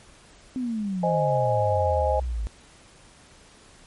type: exponential sweep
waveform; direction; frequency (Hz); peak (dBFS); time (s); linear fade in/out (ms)
sine; down; 261.8 to 51.91; -25; 0.56-2.47; 0
type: chord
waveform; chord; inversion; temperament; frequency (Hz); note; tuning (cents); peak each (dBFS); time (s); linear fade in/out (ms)
sine; Ab major; first; equal; 523.3 / 622.3 / 830.6; C5 / Eb5 / Ab5; 0 / 0 / 0; -25; 1.03-2.2; 5
effects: pink hiss -52 dBFS RMS until 3.86 s + MP3 48 kbps